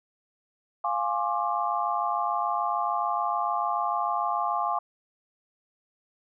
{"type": "chord", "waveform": "sine", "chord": "D half-diminished seventh", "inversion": "first", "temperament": "equal with one note detuned", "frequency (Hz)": [698.5, 830.6, 1067.9, 1174.7], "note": ["F5", "Ab5", "C6", "D6"], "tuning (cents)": [0, 0, 35, 0], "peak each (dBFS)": -30, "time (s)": [0.84, 4.79], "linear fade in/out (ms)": 5, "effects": []}